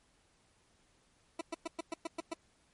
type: tone bursts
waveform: 20% pulse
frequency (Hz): 329.6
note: E4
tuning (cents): 0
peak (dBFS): -30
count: 8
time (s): 1.39-2.336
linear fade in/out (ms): 5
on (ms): 22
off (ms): 110
effects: pink hiss -70 dBFS RMS until 2.73 s + MP3 48 kbps